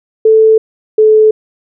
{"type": "tone pair in turn", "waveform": "sine", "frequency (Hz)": [440, 432.9], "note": ["A4", "A4"], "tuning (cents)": [0, -28], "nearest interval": "unison", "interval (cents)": 28, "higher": "first", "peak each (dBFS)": -3, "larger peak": "neither", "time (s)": [[0.25, 0.58], [0.98, 1.31]], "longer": "neither", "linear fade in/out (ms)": 5, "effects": []}